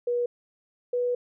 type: tone pair in turn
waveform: sine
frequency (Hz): 483.3 / 490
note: B4 / B4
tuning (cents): -38 / -14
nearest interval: unison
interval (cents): 24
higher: second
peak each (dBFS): -23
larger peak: neither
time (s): 0.07-0.26 / 0.93-1.15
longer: second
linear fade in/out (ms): 5
effects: none